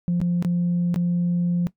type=tone with dropouts; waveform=sine; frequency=174.61 Hz; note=F3; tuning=in tune; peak=-17 dBFS; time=0.08-1.67 s; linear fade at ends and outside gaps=0 ms; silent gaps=0.203-0.215 / 0.425-0.448 / 0.943-0.96 s; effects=noise-tail reverb RT60 0.1 s tail -18 dB re dry + tanh soft clip ceiling -16 dBFS